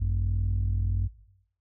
sine tone pair together, 52.7 / 93.9 Hz, G#1 / F#2, +26 / +26 cents, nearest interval minor seventh, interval 1000 cents, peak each -24 dBFS, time 0-1.08 s, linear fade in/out 20 ms, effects noise-tail reverb RT60 0.8 s tail -20 dB re dry + tanh soft clip ceiling -20 dBFS

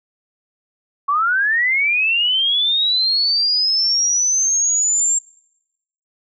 sine linear sweep, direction up, 1100 to 7459 Hz, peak -14 dBFS, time 1.08-5.19 s, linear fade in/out 10 ms, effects noise-tail reverb RT60 0.9 s tail -25 dB re dry

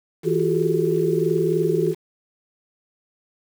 sine tone cluster, 162.1 / 348.5 / 369.6 / 392.7 / 431.5 Hz, E3 / F4 / F#4 / G4 / A4, -29 / -4 / -2 / +3 / -34 cents, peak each -24 dBFS, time 0.23-1.95 s, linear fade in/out 50 ms, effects 7-bit

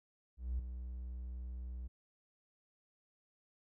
triangle tone with ADSR envelope, 61.74 Hz, B1, in tune, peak -29 dBFS, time 0.37-1.88 s, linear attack 220 ms, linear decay 4 ms, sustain -10 dB, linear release 14 ms, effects tanh soft clip ceiling -30 dBFS

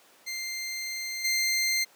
20% pulse tone with level steps, 2093 Hz, C7, in tune, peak -27 / -19 dBFS, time 0.26-1.85 s, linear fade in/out 20 ms, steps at 1.24 s, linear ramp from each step 10 ms, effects pink hiss -57 dBFS RMS until 1.95 s + high-pass 400 Hz 12 dB/octave

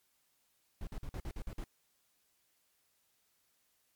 brown noise bursts, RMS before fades -40 dBFS, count 8, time 0.81-1.641 s, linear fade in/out 2 ms, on 61 ms, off 49 ms, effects white hiss -75 dBFS RMS until 3.95 s + MP3 96 kbps

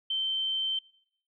sine tone, 3106 Hz, G7, 17 cents flat, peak -27 dBFS, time 0.1-0.79 s, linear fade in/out 5 ms, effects noise-tail reverb RT60 0.7 s tail -24 dB re dry

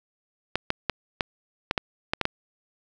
clicks, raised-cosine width 0.3 ms, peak -7 dBFS, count 9, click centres 0.556 / 0.704 / 0.897 / 1.208 / 1.711 / 1.778 / 2.135 / 2.213 / 2.254 s, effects none

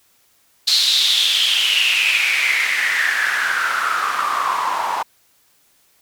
white noise with band-pass filter sweep, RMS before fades -18 dBFS, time 0.67-5.03 s, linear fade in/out 10 ms, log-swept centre 4200 to 890 Hz, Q 6.7, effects white hiss -58 dBFS RMS until 6.01 s

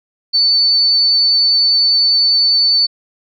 sine tone, 4505 Hz, C#8, 27 cents sharp, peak -9 dBFS, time 0.33-2.87 s, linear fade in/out 20 ms, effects none

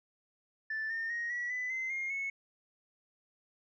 sine tone with pitch steps, 1760 / 1816.8 / 1875.5 / 1936 / 1998.5 / 2063 / 2130 / 2198 Hz, A6 / A#6 / A#6 / B6 / B6 / C7 / C7 / C#7, 0 / -45 / +10 / -35 / +20 / -25 / +30 / -15 cents, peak -32 dBFS, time 0.7-2.3 s, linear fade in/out 5 ms, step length 200 ms, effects tanh soft clip ceiling -30 dBFS

